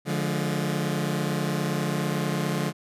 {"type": "chord", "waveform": "sawtooth", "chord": "D diminished", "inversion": "none", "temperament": "just", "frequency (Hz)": [146.83, 176.2, 211.4], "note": ["D3", "F3", "Ab3"], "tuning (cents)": [0, 16, 31], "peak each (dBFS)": [-24, -25, -27], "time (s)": [0.05, 2.73], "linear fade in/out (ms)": 50, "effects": ["resampled to 32000 Hz"]}